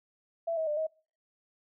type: tone with pitch steps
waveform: sine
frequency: 667 / 639 / 598 / 633 Hz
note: E5 / D#5 / D5 / D#5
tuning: +20 / +46 / +31 / +30 cents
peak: -28 dBFS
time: 0.47-0.87 s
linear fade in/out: 10 ms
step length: 100 ms
effects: noise-tail reverb RT60 0.4 s tail -25 dB re dry